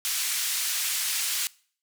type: band-pass noise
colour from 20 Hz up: white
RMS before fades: -28 dBFS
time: 0.05-1.47 s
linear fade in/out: 0 ms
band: 1900 to 12000 Hz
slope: 12 dB/octave
effects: noise-tail reverb RT60 0.5 s tail -23 dB re dry

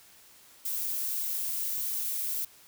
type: noise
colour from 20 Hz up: violet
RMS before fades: -32 dBFS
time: 0.65-2.45 s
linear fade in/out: 5 ms
effects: white hiss -56 dBFS RMS until 2.67 s

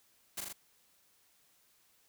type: noise with echo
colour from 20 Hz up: white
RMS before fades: -38 dBFS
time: 0.37-0.41 s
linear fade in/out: 10 ms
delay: 40 ms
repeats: 3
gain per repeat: -2 dB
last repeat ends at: 0.53 s
effects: white hiss -69 dBFS RMS until 2.08 s

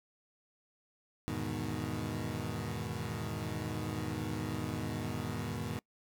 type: chord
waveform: 20% pulse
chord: E major seventh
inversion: none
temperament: equal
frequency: 82.41 / 103.83 / 123.47 / 155.56 Hz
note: E2 / G#2 / B2 / D#3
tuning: 0 / 0 / 0 / 0 cents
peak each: -39 / -35 / -36 / -36 dBFS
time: 1.28-5.79 s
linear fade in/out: 0 ms
effects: noise-tail reverb RT60 0.1 s tail -24 dB re dry

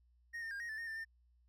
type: tone with pitch steps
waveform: triangle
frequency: 1862 / 1813 / 1612 / 1872 / 1756 / 1843 / 1781 / 1807 Hz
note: A#6 / A#6 / G6 / A#6 / A6 / A#6 / A6 / A6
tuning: -2 / -49 / +48 / +7 / -4 / -20 / +21 / +46 cents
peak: -39 dBFS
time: 0.33-1.05 s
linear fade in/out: 20 ms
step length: 90 ms
effects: added 60 Hz sine -67 dBFS peak until 1.48 s

